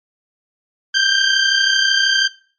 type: tone pair together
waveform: 20% pulse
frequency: 1559.2 / 1592 Hz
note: G6 / G6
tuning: -10 / +26 cents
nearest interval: unison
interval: 36 cents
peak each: -11 dBFS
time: 0.94-2.28 s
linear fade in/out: 10 ms
effects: noise-tail reverb RT60 0.4 s tail -20 dB re dry + MP3 32 kbps